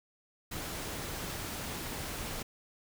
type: noise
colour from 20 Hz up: pink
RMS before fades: -39 dBFS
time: 0.51-2.43 s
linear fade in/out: 10 ms
effects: none